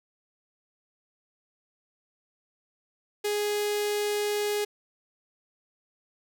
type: tone with notch filter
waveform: sawtooth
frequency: 415.3 Hz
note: G#4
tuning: in tune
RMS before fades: -28 dBFS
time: 3.24-4.65 s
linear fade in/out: 10 ms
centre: 1100 Hz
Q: 1
effects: none